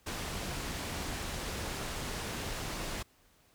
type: low-pass noise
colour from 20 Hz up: pink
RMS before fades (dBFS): -38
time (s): 0.06-3.03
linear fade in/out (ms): 10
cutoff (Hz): 9600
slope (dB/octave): 12
effects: pink hiss -66 dBFS RMS until 3.54 s